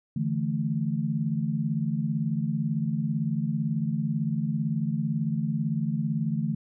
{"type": "chord", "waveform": "sine", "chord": "D suspended second", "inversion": "none", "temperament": "equal", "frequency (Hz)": [146.83, 164.81, 220], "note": ["D3", "E3", "A3"], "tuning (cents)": [0, 0, 0], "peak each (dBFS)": -29, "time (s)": [0.16, 6.55], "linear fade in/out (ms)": 5, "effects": []}